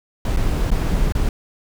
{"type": "noise with dropouts", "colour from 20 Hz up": "brown", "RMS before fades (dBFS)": -18, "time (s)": [0.25, 1.29], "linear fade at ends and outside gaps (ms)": 2, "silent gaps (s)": [[0.364, 0.37], [0.705, 0.715], [1.123, 1.151]], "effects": []}